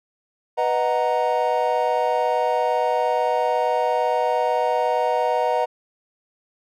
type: chord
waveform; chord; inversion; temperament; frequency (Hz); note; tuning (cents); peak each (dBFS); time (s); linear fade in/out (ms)
triangle; B major seventh; none; equal; 493.9 / 622.3 / 740 / 932.3; B4 / D#5 / F#5 / A#5; 0 / 0 / 0 / 0; -22; 0.57-5.66; 20
effects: none